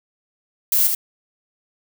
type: noise with echo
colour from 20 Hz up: violet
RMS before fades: -17 dBFS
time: 0.72-0.87 s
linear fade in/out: 2 ms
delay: 79 ms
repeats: 1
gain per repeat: -4 dB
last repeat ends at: 0.949 s
effects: none